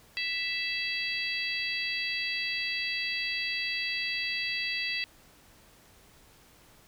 harmonic tone, 660 Hz, E5, 2 cents sharp, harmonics 3 / 4 / 5 / 6 / 7, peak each -35 / -33 / -39 / -40 / -36 dBFS, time 0.17-5.04 s, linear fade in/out 0 ms, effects pink hiss -58 dBFS RMS until 6.87 s

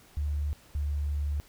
sine tone pair in turn, 73.42 / 72.79 Hz, D2 / D2, 0 / -15 cents, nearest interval unison, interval 15 cents, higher first, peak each -27 dBFS, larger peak neither, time 0.17-0.53 / 0.75-1.4 s, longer second, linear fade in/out 0 ms, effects pink hiss -57 dBFS RMS until 1.48 s

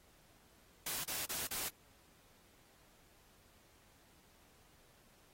white noise bursts, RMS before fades -40 dBFS, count 4, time 0.86-1.688 s, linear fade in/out 5 ms, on 180 ms, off 36 ms, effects pink hiss -67 dBFS RMS until 5.33 s + AAC 48 kbps

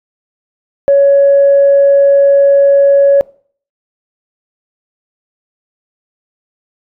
sine tone, 559 Hz, C#5, 14 cents sharp, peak -3 dBFS, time 0.88-3.21 s, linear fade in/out 0 ms, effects noise-tail reverb RT60 0.5 s tail -23 dB re dry + tanh soft clip ceiling 0 dBFS

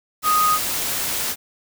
sine tone in noise, 1244.5 Hz, D#6, in tune, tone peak -15 dBFS, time 0.23-0.59 s, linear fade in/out 50 ms, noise white, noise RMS -24 dBFS, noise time 0.22-1.36 s, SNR +6 dB, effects none

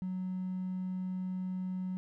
triangle tone with hard clipping, 185 Hz, F#3, in tune, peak -34 dBFS, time 0.02-1.97 s, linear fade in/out 0 ms, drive 4 dB, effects none

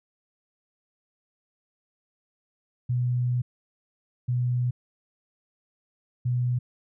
sine tone bursts at uneven times, 123.47 Hz, B2, in tune, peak -22 dBFS, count 3, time 2.89-3.42 / 4.28-4.71 / 6.25-6.59 s, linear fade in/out 10 ms, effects none

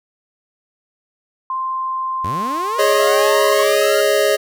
sine tone with pitch glide, 1046.5 to 1080.9 Hz, C6 to C#6, 0 to -44 cents, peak -19 dBFS, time 1.5-3.63 s, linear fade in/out 2 ms, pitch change +56 cents, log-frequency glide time 2.21-3.24 s
sawtooth linear sweep, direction up, 74.2 to 1419 Hz, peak -21 dBFS, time 2.24-4.01 s, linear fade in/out 5 ms
square chord, Ab suspended fourth, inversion none, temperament equal, 415.3 / 554.4 / 622.3 Hz, Ab4 / Db5 / Eb5, 0 / 0 / 0 cents, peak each -18 dBFS, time 2.78-4.37 s, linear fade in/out 20 ms
effects none

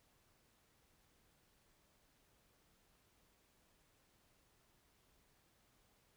silence, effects pink hiss -74 dBFS RMS until 6.16 s

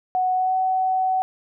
sine tone with pitch glide, 740 to 751.6 Hz, F#5 to F#5, 0 to +27 cents, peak -18 dBFS, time 0.15-1.22 s, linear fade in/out 0 ms, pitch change +27 cents, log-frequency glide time 0.34-0.56 s, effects none

